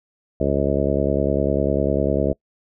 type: harmonic tone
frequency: 70 Hz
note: C#2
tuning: 18 cents sharp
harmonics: 1 / 2 / 3 / 4 / 5 / 6 / 7 / 8 / 9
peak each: -26 / -26 / -26 / -26 / -26 / -26 / -26 / -26 / -26 dBFS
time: 0.4-2.33 s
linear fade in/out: 5 ms
effects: noise-tail reverb RT60 0.1 s tail -25 dB re dry